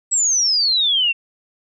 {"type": "exponential sweep", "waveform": "sine", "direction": "down", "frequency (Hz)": [7902, 2676], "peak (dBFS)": -14, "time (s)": [0.11, 1.13], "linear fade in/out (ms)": 20, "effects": []}